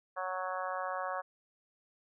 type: harmonic tone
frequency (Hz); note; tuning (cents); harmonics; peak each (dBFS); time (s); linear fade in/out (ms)
185; F#3; 0; 3 / 4 / 5 / 6 / 7 / 8 / 9; -40 / -40 / -44 / -39 / -44 / -46 / -45; 0.16-1.22; 20
effects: none